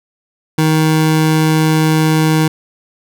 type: tone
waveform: 25% pulse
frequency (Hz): 157.2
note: D#3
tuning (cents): +18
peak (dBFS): -6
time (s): 0.58-2.48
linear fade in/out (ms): 5
effects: none